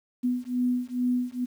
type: beating tone pair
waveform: sine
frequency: 246.9 / 249.2 Hz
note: B3 / B3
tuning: 0 / +16 cents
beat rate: 2.3 Hz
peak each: -27 dBFS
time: 0.23-1.46 s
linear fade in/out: 20 ms
effects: 9-bit